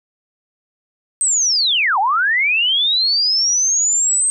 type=linear two-way sweep; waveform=sine; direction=down then up; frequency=8372 to 740 to 8372 Hz; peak=-13 dBFS; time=1.21-4.3 s; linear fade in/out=0 ms; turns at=1.99 s; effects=none